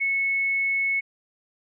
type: tone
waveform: sine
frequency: 2200 Hz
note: C#7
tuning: 14 cents flat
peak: -21 dBFS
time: 0-1.01 s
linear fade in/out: 20 ms
effects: none